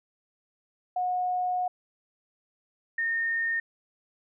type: tone pair in turn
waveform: sine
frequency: 727 / 1831.9 Hz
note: F#5 / A#6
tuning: -31 / -31 cents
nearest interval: octave + major third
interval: 1600 cents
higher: second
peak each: -25 dBFS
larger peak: neither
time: 0.96-1.68 / 2.98-3.6 s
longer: first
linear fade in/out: 5 ms
effects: none